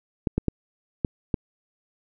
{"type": "clicks", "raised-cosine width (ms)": 3, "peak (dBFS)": -9, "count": 5, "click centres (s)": [0.272, 0.38, 0.483, 1.048, 1.342], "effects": []}